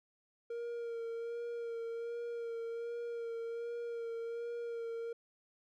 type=tone with vibrato; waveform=triangle; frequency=466.2 Hz; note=A#4; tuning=in tune; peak=-36 dBFS; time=0.5-5.13 s; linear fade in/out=5 ms; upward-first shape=sine; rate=1.3 Hz; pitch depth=23 cents each way; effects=none